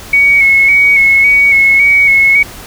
sine tone with vibrato, 2217 Hz, C#7, in tune, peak -4 dBFS, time 0.13-2.43 s, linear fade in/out 5 ms, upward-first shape square, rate 1.8 Hz, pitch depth 25 cents each way, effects added 47 Hz sine -37 dBFS peak until 2.66 s + pink hiss -30 dBFS RMS until 2.66 s

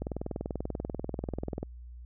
click train, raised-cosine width 2 ms, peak -20 dBFS, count 34, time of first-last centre 0.02-1.63 s, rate 20.5 Hz, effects added 60 Hz sine -43 dBFS peak until 2.05 s

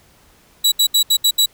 sawtooth tone bursts at uneven times, 3909 Hz, B7, 19 cents flat, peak -8 dBFS, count 6, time 0.64-0.72 / 0.79-0.87 / 0.94-1.03 / 1.1-1.17 / 1.24-1.31 / 1.38-1.46 s, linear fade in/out 10 ms, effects pink hiss -52 dBFS RMS until 1.53 s

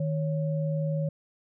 sine tone pair together, 155.56 / 554.4 Hz, D#3 / C#5, 0 / 0 cents, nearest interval octave + minor seventh, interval 2200 cents, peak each -26 / -33 dBFS, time 0-1.09 s, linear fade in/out 5 ms, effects none

